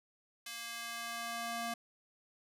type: tone with high-pass filter sweep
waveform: square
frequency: 233.1 Hz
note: A#3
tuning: in tune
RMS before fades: -41 dBFS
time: 0.46-1.74 s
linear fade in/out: 5 ms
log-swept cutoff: 2400 to 510 Hz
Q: 0.8
effects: resampled to 32000 Hz